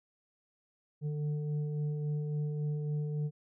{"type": "tone with frequency modulation", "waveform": "sine", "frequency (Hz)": 149.8, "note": "D3", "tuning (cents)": 35, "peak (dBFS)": -31, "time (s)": [1.01, 3.31], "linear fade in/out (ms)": 50, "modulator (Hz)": 296, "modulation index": 0.43, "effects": []}